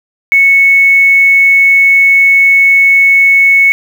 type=tone with quantisation; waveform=sine; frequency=2208 Hz; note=C#7; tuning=7 cents flat; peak=-3 dBFS; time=0.32-3.72 s; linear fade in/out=0 ms; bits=5; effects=none